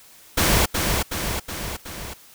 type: noise with echo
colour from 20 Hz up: pink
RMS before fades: -18 dBFS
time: 0.37-0.66 s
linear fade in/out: 10 ms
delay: 370 ms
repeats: 4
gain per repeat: -4 dB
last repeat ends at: 2.14 s
effects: white hiss -49 dBFS RMS until 2.34 s